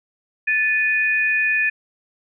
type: tone pair together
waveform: sine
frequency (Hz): 1749 / 2473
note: A6 / D#7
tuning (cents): -11 / -11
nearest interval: tritone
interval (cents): 600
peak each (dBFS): -19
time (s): 0.47-1.7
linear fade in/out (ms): 10
effects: none